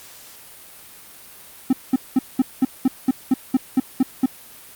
triangle tone bursts, 260.4 Hz, C4, 8 cents flat, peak -10 dBFS, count 12, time 1.7-4.26 s, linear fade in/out 5 ms, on 30 ms, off 200 ms, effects white hiss -43 dBFS RMS until 4.75 s + Opus 48 kbps

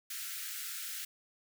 white high-pass noise, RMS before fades -41 dBFS, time 0.1-1.05 s, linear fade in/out 5 ms, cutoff 1300 Hz, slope 96 dB/octave, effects none

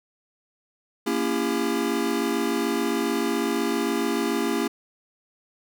square chord, A# diminished seventh, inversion none, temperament just, 233.1 / 279.7 / 335.6 / 402.8 Hz, A#3 / C#4 / E4 / G4, 0 / +16 / +31 / +47 cents, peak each -29 dBFS, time 1.06-4.68 s, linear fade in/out 10 ms, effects none

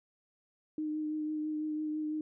sine tone with vibrato, 306.6 Hz, D#4, 25 cents flat, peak -32 dBFS, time 0.78-2.21 s, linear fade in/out 2 ms, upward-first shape triangle, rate 6 Hz, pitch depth 19 cents each way, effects none

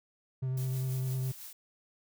triangle tone with vibrato, 130 Hz, C3, 11 cents flat, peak -28 dBFS, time 0.42-1.32 s, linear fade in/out 10 ms, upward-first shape triangle, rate 9.8 Hz, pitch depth 22 cents each way
blue noise with tremolo, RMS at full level -45 dBFS, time 0.57-1.53 s, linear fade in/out 5 ms, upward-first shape sine, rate 6 Hz, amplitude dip 40%
effects none

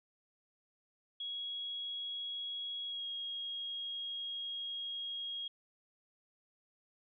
sine tone with pitch glide, 3322 to 3276 Hz, G#7 to G#7, 0 to -24 cents, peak -38 dBFS, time 1.2-5.48 s, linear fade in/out 5 ms, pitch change -24 cents, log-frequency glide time 2.87-3.05 s, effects none

